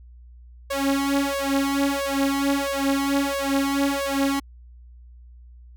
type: tone with flanger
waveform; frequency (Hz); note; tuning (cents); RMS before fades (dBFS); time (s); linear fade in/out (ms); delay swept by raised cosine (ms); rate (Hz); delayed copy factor
sawtooth; 277.2; C#4; 0; -23; 0.7-4.4; 10; 1.8 to 4.6; 1.5; +1
effects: added 60 Hz sine -43 dBFS peak until 5.76 s